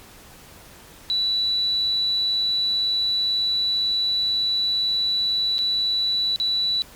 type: tone with dropouts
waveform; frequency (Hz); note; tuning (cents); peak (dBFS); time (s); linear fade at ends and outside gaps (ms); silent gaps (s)
sine; 3951; B7; 0; -19; 1.1-6.82; 0; 5.582-5.589 / 6.36-6.4
effects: pink hiss -46 dBFS RMS until 6.95 s + MP3 96 kbps